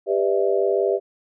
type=chord; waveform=sine; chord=E minor seventh; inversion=first; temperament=just; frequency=395.6 / 494.4 / 593.3 / 659.3 Hz; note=G4 / B4 / D5 / E5; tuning=+16 / +2 / +18 / 0 cents; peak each=-20 / -24 / -25 / -25 dBFS; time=0.06-1 s; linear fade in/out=50 ms; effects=none